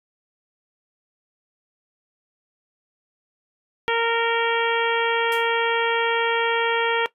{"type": "harmonic tone", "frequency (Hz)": 462.2, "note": "A#4", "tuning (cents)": -15, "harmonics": [1, 2, 3, 4, 5, 6, 7], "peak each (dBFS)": [-22, -25, -27, -28, -29, -30, -30], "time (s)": [3.88, 7.06], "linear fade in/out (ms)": 0}
{"type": "noise with exponential decay", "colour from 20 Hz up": "blue", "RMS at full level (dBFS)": -32, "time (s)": [5.32, 5.5], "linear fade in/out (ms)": 2, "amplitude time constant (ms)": 39}
{"effects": ["noise-tail reverb RT60 0.1 s tail -17 dB re dry", "resampled to 32000 Hz"]}